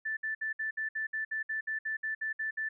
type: tone bursts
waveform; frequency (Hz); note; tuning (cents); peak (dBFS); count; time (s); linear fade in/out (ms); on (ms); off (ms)
sine; 1760; A6; 0; -31; 15; 0.05-2.69; 10; 120; 60
effects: none